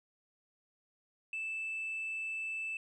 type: tone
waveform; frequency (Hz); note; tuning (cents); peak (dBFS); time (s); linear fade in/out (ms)
sine; 2637; E7; 0; -34; 1.33-2.77; 2
effects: tanh soft clip ceiling -33 dBFS